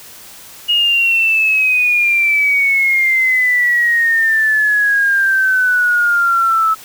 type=exponential sweep; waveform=sine; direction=down; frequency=2878 to 1300 Hz; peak=-10 dBFS; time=0.68-6.75 s; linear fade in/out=20 ms; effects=white hiss -37 dBFS RMS until 6.84 s